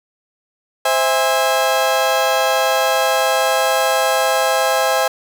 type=chord; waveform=30% pulse; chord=C augmented; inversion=none; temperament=just; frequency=523.3 / 654.1 / 817.6 Hz; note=C5 / E5 / G#5; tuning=0 / -14 / -27 cents; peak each=-16 dBFS; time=0.85-5.08 s; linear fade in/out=5 ms; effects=none